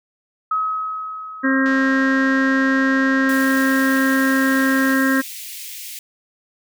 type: tone with exponential decay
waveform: sine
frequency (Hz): 1276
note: D#6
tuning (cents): +43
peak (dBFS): -16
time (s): 0.51-2.81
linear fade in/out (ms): 5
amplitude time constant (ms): 500
type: harmonic tone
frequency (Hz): 267.1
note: C4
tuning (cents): +36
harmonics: 1 / 2 / 4 / 5 / 6 / 7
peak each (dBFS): -16 / -26 / -28 / -29 / -21 / -24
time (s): 1.43-5.22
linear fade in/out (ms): 20
type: click train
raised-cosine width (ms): 0.2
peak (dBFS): -19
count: 670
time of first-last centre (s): 1.66-4.939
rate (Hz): 204
type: high-pass noise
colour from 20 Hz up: white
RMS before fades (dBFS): -33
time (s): 3.29-5.99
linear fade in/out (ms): 2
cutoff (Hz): 2000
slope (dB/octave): 48
effects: none